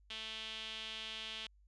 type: tone with band-pass filter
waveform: sawtooth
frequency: 220 Hz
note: A3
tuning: in tune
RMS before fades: -45 dBFS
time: 0.1-1.47 s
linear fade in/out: 5 ms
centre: 3200 Hz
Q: 4.5
effects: added 50 Hz sine -63 dBFS peak until 1.67 s + resampled to 24000 Hz